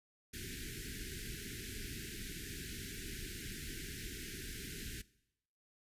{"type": "band-stop noise", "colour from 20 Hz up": "pink", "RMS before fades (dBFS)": -45, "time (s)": [0.33, 5.02], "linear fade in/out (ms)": 10, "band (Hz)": [430, 1500], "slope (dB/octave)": 96, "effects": ["noise-tail reverb RT60 0.8 s tail -20 dB re dry", "resampled to 32000 Hz"]}